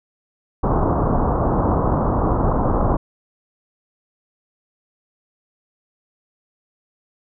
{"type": "low-pass noise", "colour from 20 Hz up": "pink", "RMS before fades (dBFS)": -18, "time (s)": [0.63, 2.97], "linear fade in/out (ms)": 10, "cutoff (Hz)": 1200, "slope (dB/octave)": 48, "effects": []}